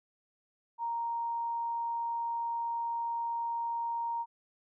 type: tone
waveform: sine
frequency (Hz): 932.3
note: A#5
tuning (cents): 0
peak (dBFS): -31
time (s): 0.78-4.26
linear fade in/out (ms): 50
effects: none